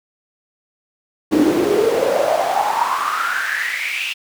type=noise with high-pass filter sweep; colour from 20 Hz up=brown; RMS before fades=-18 dBFS; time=1.31-4.14 s; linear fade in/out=20 ms; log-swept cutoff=280 to 2800 Hz; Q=9.2; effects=none